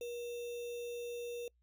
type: tone with sample-and-hold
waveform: sine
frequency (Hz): 477.5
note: A#4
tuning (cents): +42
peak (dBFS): -39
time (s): 0.01-1.48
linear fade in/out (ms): 2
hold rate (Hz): 3150
effects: noise-tail reverb RT60 0.1 s tail -25 dB re dry + added 60 Hz sine -70 dBFS peak until 1.62 s